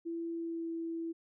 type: tone with pitch glide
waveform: sine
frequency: 334.4 to 330.8 Hz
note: E4 to E4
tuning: +25 to +6 cents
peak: -35 dBFS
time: 0.05-1.13 s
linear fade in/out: 20 ms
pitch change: -19 cents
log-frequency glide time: 0.31-0.69 s
effects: none